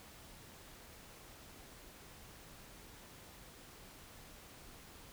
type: silence
effects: pink hiss -56 dBFS RMS until 5.12 s